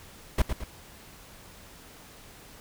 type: noise with echo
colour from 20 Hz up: brown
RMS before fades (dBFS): -21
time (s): 0.38-0.42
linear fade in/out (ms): 5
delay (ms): 110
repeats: 2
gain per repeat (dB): -7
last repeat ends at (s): 0.64
effects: pink hiss -50 dBFS RMS until 2.6 s